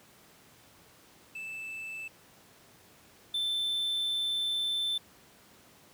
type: tone pair in turn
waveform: triangle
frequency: 2637 / 3539 Hz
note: E7 / A7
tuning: 0 / +9 cents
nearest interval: perfect fourth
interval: 509 cents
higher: second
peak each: -36 / -27 dBFS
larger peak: second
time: 1.35-2.08 / 3.34-4.98 s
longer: second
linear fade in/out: 5 ms
effects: pink hiss -58 dBFS RMS until 5.93 s + high-pass 100 Hz 12 dB/octave

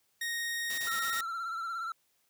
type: tone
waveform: sawtooth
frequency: 1864.7 Hz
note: A#6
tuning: in tune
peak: -29 dBFS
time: 0.21-1.21 s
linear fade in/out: 5 ms
type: noise bursts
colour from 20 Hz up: white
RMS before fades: -41 dBFS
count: 5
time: 0.7-1.207 s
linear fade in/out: 0 ms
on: 79 ms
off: 28 ms
type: tone with vibrato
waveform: triangle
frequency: 1350 Hz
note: E6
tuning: 41 cents sharp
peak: -32 dBFS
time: 0.87-1.92 s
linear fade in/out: 2 ms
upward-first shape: triangle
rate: 17 Hz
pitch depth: 62 cents each way
effects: white hiss -73 dBFS RMS until 2.29 s + high-pass 60 Hz 12 dB/octave

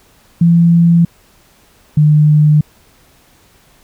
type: tone pair in turn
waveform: sine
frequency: 169.4 / 150.92 Hz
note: E3 / D3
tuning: +48 / +48 cents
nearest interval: major second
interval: 200 cents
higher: first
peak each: -5 dBFS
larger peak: neither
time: 0.41-1.05 / 1.97-2.61 s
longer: neither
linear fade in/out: 5 ms
effects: pink hiss -49 dBFS RMS until 3.83 s

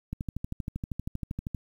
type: click train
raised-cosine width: 5 ms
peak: -20 dBFS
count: 19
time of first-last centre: 0.13-1.547 s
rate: 12.7 Hz
effects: 9-bit

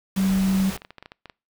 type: noise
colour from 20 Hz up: pink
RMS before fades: -33 dBFS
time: 0.16-0.77 s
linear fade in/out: 5 ms
type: tone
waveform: sine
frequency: 191.4 Hz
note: G3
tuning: 41 cents flat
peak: -18 dBFS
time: 0.16-0.71 s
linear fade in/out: 20 ms
type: clicks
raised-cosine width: 0.3 ms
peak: -24 dBFS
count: 12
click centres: 0.66 / 0.712 / 0.776 / 0.819 / 0.849 / 0.906 / 0.983 / 1.026 / 1.059 / 1.119 / 1.257 / 1.298 s
effects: noise-tail reverb RT60 0.3 s tail -25 dB re dry

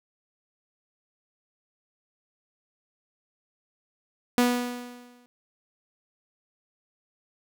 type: tone with exponential decay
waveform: sawtooth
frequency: 244.7 Hz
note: B3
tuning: 16 cents flat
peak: -13 dBFS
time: 4.38-5.26 s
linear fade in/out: 0 ms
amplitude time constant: 190 ms
effects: none

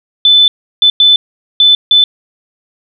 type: tone bursts at uneven times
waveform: sine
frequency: 3510 Hz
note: A7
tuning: 5 cents flat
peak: -3 dBFS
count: 5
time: 0.25-0.48 / 0.82-0.9 / 1-1.16 / 1.6-1.75 / 1.91-2.04 s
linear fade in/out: 2 ms
effects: none

